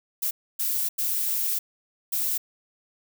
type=noise bursts at uneven times; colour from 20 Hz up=violet; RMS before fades=-26 dBFS; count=4; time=0.22-0.31 / 0.59-0.89 / 0.98-1.59 / 2.12-2.38 s; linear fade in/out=10 ms; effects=none